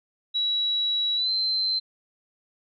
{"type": "tone with pitch glide", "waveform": "sine", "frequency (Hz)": [3900, 4099], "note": ["B7", "C8"], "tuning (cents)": [-23, -36], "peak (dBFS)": -22, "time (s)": [0.34, 1.8], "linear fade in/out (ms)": 20, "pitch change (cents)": 87, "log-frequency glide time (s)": [1.16, 1.3], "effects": []}